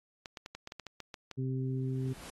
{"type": "clicks", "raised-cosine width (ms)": 0.2, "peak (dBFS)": -25, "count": 11, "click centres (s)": [0.258, 0.372, 0.461, 0.55, 0.674, 0.721, 0.797, 0.867, 1.003, 1.142, 1.313]}
{"type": "harmonic tone", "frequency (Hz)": 130.81, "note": "C3", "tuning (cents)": 0, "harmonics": [1, 2, 3], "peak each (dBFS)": [-32, -38, -42], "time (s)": [1.37, 2.14], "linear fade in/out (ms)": 20}
{"type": "noise with exponential growth", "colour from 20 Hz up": "pink", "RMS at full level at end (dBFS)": -45, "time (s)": [1.56, 2.3], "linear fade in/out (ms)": 1, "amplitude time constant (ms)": 160}
{"effects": ["AAC 32 kbps"]}